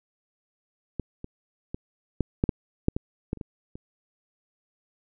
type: clicks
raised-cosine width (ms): 3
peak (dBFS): -16 / -23 / -19 / -10 / -8 / -9 / -7 / -14 / -14 / -29 / -21 / -27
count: 12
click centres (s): 0.997 / 1.244 / 1.745 / 2.207 / 2.439 / 2.492 / 2.884 / 2.965 / 3.331 / 3.373 / 3.412 / 3.755
effects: none